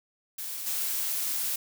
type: noise with level steps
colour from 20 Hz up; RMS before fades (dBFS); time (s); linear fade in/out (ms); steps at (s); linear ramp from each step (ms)
blue; -36 / -30; 0.38-1.56; 5; 0.66; 10
effects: none